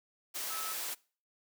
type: tone in noise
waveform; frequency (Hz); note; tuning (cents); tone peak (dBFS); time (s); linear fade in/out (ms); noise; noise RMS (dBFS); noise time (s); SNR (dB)
sine; 1300; E6; -24; -41; 0.49-0.74; 20; white; -38; 0.34-0.95; -6
effects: noise-tail reverb RT60 0.4 s tail -23 dB re dry + high-pass 400 Hz 12 dB/octave